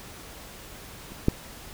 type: clicks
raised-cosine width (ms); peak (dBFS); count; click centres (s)
3; -29 / -6; 2; 1.12 / 1.284
effects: pink hiss -44 dBFS RMS until 1.73 s